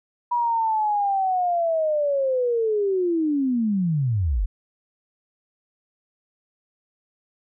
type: linear sweep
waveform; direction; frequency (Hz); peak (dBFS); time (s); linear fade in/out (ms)
sine; down; 971 to 38.62; -19; 0.31-4.46; 10
effects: none